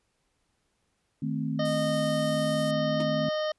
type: chord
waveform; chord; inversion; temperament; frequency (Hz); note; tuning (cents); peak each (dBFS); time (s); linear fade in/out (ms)
sine; A diminished; second; equal; 155.56 / 220 / 261.6; Eb3 / A3 / C4; 0 / 0 / 0; -31 / -32 / -32; 1.22-3.29; 5
type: harmonic tone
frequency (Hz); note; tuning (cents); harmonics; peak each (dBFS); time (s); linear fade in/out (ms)
615; D#5; -20; 1 / 2 / 3 / 5 / 6 / 7 / 8 / 9; -27 / -37 / -39 / -39 / -47 / -47 / -49 / -45; 1.59-3.52; 5
type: noise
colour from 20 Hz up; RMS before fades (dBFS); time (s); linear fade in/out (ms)
violet; -38; 1.65-2.71; 2
type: tone with exponential decay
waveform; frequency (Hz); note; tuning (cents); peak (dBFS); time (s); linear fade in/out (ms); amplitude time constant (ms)
40% pulse; 310.8; D#4; -2; -29; 3-3.09; 2; 18
effects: pink hiss -74 dBFS RMS until 3.58 s + resampled to 24000 Hz